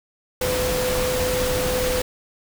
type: tone in noise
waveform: sine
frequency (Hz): 504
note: B4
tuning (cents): +35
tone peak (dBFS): -22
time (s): 0.41-2.02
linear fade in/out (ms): 5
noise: pink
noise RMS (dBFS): -25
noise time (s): 0.41-2.02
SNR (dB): 0
effects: none